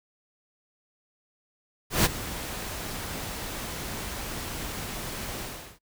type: noise with ADSR envelope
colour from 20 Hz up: pink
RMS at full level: -20 dBFS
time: 1.9-5.79 s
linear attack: 150 ms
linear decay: 25 ms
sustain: -15 dB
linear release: 390 ms
effects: noise-tail reverb RT60 0.1 s tail -24 dB re dry